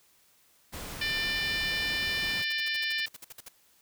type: noise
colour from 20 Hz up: pink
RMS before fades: -40 dBFS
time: 0.72-2.43 s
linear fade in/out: 20 ms
type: harmonic tone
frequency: 595 Hz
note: D5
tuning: 22 cents sharp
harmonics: 3 / 4 / 5 / 6 / 7 / 8 / 9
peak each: -32 / -34 / -36 / -38 / -39 / -40 / -41 dBFS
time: 1.01-3.06 s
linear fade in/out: 5 ms
type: noise bursts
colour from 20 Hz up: white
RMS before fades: -44 dBFS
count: 14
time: 2.42-3.486 s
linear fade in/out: 5 ms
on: 26 ms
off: 54 ms
effects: white hiss -64 dBFS RMS until 3.81 s